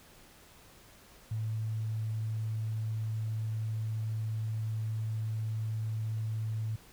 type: tone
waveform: sine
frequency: 110 Hz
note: A2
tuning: in tune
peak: -31 dBFS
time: 1.31-6.76 s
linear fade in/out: 5 ms
effects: pink hiss -57 dBFS RMS until 6.92 s